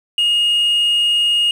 sine tone, 2859 Hz, F7, 40 cents sharp, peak -10 dBFS, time 0.18-1.51 s, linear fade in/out 2 ms, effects tanh soft clip ceiling -11 dBFS + 7-bit

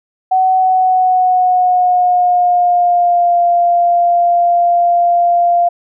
sine tone with pitch glide, 750 to 695.7 Hz, F#5 to F5, +23 to -7 cents, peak -8 dBFS, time 0.31-5.69 s, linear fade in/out 10 ms, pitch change -130 cents, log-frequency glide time 0.54-3.4 s, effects none

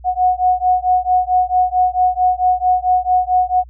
sine beating tone pair, 730 / 734.5 Hz, F#5 / F#5, -24 / -13 cents, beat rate 4.5 Hz, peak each -15 dBFS, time 0.04-3.64 s, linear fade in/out 50 ms, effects added 60 Hz sine -36 dBFS peak until 3.69 s

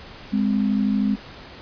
sine tone pair together, 206 / 258.8 Hz, G#3 / C4, -14 / -19 cents, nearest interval major third, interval 395 cents, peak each -19 / -23 dBFS, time 0.32-1.16 s, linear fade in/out 20 ms, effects pink hiss -41 dBFS RMS until 1.61 s + resampled to 11025 Hz

